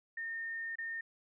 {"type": "tone with dropouts", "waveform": "sine", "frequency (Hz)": 1825, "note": "A#6", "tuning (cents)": -37, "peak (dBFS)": -37, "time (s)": [0.17, 1.01], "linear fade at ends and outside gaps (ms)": 5, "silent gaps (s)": [0.756, 0.784], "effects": []}